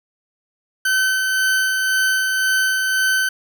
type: tone with tremolo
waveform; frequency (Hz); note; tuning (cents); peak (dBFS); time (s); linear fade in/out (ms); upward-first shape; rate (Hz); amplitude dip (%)
40% pulse; 1530; G6; -42; -14; 0.85-3.29; 5; sine; 1.9; 30
effects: none